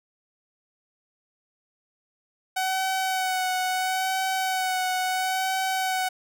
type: tone with vibrato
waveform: sawtooth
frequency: 750 Hz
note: F#5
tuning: 23 cents sharp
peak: -20 dBFS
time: 2.56-6.09 s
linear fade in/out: 10 ms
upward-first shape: sine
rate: 0.74 Hz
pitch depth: 23 cents each way
effects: none